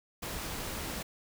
pink noise, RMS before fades -38 dBFS, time 0.22-1.03 s, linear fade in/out 10 ms, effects none

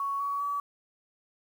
sine tone with pitch steps, 1114 / 1128.2 / 1142.7 Hz, C#6 / C#6 / D6, +8 / +30 / -48 cents, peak -28 dBFS, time 0-0.6 s, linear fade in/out 2 ms, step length 200 ms, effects 9-bit

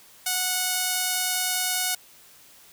sawtooth tone with band-pass filter, 735 Hz, F#5, 12 cents flat, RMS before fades -26 dBFS, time 0.26-1.95 s, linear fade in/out 5 ms, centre 11000 Hz, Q 0.52, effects white hiss -52 dBFS RMS until 2.72 s

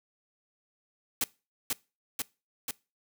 white noise with echo, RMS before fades -28 dBFS, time 1.21-1.24 s, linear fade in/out 2 ms, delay 490 ms, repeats 3, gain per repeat -2 dB, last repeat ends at 2.71 s, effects noise-tail reverb RT60 0.3 s tail -23 dB re dry

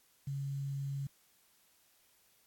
sine tone with quantisation, 138.59 Hz, C#3, in tune, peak -35 dBFS, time 0.27-1.07 s, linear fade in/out 5 ms, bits 10, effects white hiss -69 dBFS RMS until 2.46 s + AAC 64 kbps

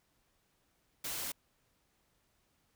white noise, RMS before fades -39 dBFS, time 1.04-1.32 s, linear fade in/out 5 ms, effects pink hiss -75 dBFS RMS until 2.75 s

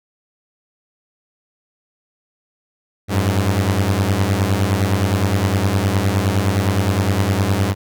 sawtooth beating tone pair, 93 / 102.7 Hz, F#2 / G#2, +9 / -19 cents, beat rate 9.7 Hz, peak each -14 dBFS, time 3.08-7.75 s, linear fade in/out 50 ms, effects none

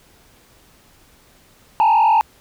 sine tone with frequency modulation, 880 Hz, A5, in tune, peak -8 dBFS, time 1.8-2.21 s, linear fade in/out 0 ms, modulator 43.9 Hz, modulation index 1.2, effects tanh soft clip ceiling -10 dBFS + pink hiss -52 dBFS RMS until 2.4 s

